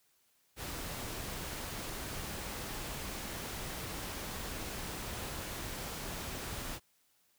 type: noise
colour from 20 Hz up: pink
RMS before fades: -41 dBFS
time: 0.56-6.8 s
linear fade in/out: 50 ms
effects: white hiss -72 dBFS RMS until 7.38 s